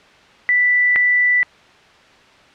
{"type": "tone pair in turn", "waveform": "sine", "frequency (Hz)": [1975.5, 1975.5], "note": ["B6", "B6"], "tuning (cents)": [0, 0], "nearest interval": "unison", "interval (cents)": 0, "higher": "neither", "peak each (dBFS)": -11, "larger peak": "neither", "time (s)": [[0.49, 0.96], [0.96, 1.43]], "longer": "neither", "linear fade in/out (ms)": 0, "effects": ["white hiss -47 dBFS RMS until 2.54 s", "low-pass 3000 Hz 12 dB/octave"]}